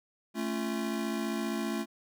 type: chord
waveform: square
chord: A augmented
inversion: none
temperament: just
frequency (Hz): 220 / 275 / 343.8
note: A3 / C#4 / E#4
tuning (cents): 0 / -14 / -27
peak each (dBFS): -34 / -38 / -37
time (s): 0.34-1.86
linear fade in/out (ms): 50
effects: none